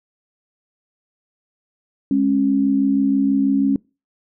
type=tone pair together; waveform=sine; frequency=207.7 / 273.9 Hz; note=G#3 / C#4; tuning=0 / -21 cents; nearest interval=perfect fourth; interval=479 cents; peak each=-20 / -15 dBFS; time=2.11-3.76 s; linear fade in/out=2 ms; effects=noise-tail reverb RT60 0.3 s tail -25 dB re dry